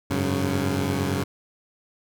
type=chord; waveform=15% pulse; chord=F# suspended second; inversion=none; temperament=equal with one note detuned; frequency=92.5 / 101.22 / 138.59 Hz; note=F#2 / G#2 / C#3; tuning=0 / -44 / 0 cents; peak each=-20 / -23 / -21 dBFS; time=0.1-1.24 s; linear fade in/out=10 ms; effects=none